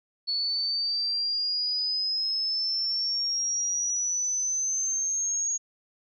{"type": "exponential sweep", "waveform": "sine", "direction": "up", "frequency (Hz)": [4414, 6645], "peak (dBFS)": -25, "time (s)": [0.27, 5.58], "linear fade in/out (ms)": 20, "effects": []}